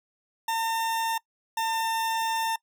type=tone pair in turn; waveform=40% pulse; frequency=906 / 901.6 Hz; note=A#5 / A5; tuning=-50 / +42 cents; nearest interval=unison; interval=8 cents; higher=first; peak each=-24 dBFS; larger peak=neither; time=0.48-1.18 / 1.57-2.56 s; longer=second; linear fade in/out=5 ms; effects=noise-tail reverb RT60 0.1 s tail -23 dB re dry